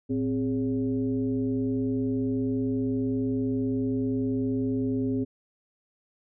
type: tone with frequency modulation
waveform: sine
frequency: 261.6 Hz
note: C4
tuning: in tune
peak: -24 dBFS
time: 0.09-5.25 s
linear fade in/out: 20 ms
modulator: 151 Hz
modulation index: 0.83
effects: none